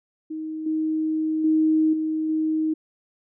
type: tone with level steps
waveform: sine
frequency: 314.1 Hz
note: D#4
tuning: 16 cents sharp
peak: -28 / -21 / -16 / -22 / -20 dBFS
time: 0.3-2.74 s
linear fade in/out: 10 ms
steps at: 0.66 / 1.44 / 1.93 / 2.29 s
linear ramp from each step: 5 ms
effects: none